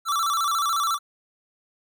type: tone with vibrato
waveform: square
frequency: 1244.5 Hz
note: D#6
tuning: in tune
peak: -22 dBFS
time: 0.05-0.99 s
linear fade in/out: 50 ms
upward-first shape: square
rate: 14 Hz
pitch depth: 120 cents each way
effects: none